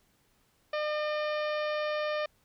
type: harmonic tone with a mistuned harmonic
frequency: 604 Hz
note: D5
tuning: 48 cents sharp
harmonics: 1 / 2 / 3 / 4 / 5 / 6 / 7 / 8 / 9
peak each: -30 / -37 / -39 / -42 / -46 / -48 / -52 / -51 / -54 dBFS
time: 0.73-2.26 s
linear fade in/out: 5 ms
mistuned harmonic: 8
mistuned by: -44 cents
effects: pink hiss -69 dBFS RMS until 2.44 s